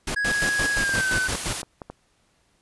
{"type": "noise bursts", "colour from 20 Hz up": "pink", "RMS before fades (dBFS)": -27, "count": 9, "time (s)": [0.07, 1.533], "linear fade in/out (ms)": 5, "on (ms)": 79, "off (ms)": 94}
{"type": "tone with pitch glide", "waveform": "triangle", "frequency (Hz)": [1661.2, 1514.6], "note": ["G#6", "F#6"], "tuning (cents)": [0, 40], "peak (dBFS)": -20, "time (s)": [0.16, 1.28], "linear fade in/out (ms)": 10, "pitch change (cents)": -160, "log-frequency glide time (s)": [0.74, 1.12]}
{"type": "noise", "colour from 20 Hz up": "white", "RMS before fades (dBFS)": -30, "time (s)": [0.32, 1.62], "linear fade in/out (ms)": 5}
{"type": "clicks", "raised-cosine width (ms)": 1, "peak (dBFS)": -21, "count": 5, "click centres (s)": [0.893, 1.148, 1.631, 1.818, 1.9]}
{"effects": ["pink hiss -65 dBFS RMS until 2.61 s", "resampled to 24000 Hz"]}